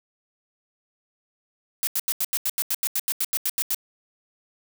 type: noise bursts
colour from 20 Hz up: blue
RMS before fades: -24 dBFS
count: 16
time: 1.83-3.746 s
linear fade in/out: 0 ms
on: 41 ms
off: 84 ms
effects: none